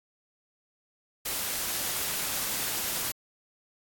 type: noise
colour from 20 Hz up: white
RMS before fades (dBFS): -31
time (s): 1.25-3.12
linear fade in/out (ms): 10
effects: AAC 64 kbps